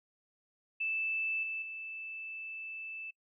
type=tone with level steps; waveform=sine; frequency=2637 Hz; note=E7; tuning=in tune; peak=-31 / -35 / -40 dBFS; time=0.8-3.11 s; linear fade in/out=10 ms; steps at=1.43 / 1.62 s; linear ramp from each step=2 ms; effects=noise-tail reverb RT60 0.1 s tail -26 dB re dry